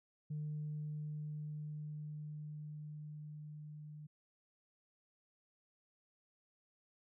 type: tone with level ramp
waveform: sine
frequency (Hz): 150.8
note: D3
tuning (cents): +46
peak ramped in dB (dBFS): -37 to -48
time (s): 0.3-4.07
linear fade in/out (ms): 10
effects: tanh soft clip ceiling -35 dBFS